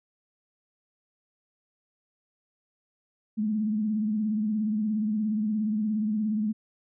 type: tone with vibrato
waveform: sine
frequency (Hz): 214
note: A3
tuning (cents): -48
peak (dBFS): -24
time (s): 3.37-6.53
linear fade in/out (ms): 20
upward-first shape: triangle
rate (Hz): 17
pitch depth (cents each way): 80
effects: none